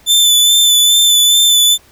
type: tone with vibrato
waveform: sawtooth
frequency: 3520 Hz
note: A7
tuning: in tune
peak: -4 dBFS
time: 0.06-1.78 s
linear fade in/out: 50 ms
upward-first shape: sine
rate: 2.4 Hz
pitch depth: 23 cents each way
effects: pink hiss -47 dBFS RMS until 1.91 s